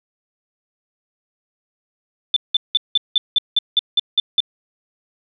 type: tone bursts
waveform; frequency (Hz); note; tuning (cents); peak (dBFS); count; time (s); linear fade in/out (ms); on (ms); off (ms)
sine; 3529; A7; +4; -11; 11; 2.34-4.404; 2; 24; 180
effects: none